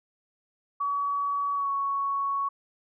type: tone with pitch glide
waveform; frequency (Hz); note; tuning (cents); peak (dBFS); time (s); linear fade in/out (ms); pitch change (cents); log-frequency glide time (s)
sine; 1134 to 1111.9; C#6 to C#6; +39 to +5; -25; 0.8-2.49; 10; -34; 1.54-1.7
effects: none